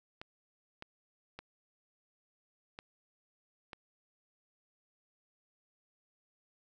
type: clicks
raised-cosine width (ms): 0.3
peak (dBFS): -28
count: 5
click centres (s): 0.215 / 0.824 / 1.39 / 2.789 / 3.732
effects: none